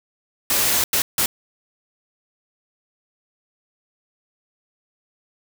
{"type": "noise bursts at uneven times", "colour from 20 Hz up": "white", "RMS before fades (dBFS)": -19, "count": 3, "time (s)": [[0.5, 0.84], [0.93, 1.02], [1.18, 1.26]], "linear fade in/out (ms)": 2, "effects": []}